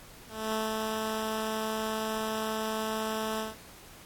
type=tone with ADSR envelope; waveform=10% pulse; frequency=219 Hz; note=A3; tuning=8 cents flat; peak=-20 dBFS; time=0.28-3.56 s; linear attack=250 ms; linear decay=170 ms; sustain=-2 dB; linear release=170 ms; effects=pink hiss -51 dBFS RMS until 4.05 s + AAC 64 kbps